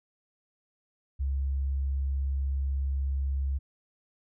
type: tone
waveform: sine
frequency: 68.2 Hz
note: C#2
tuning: 28 cents flat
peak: -26 dBFS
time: 1.19-3.59 s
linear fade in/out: 20 ms
effects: none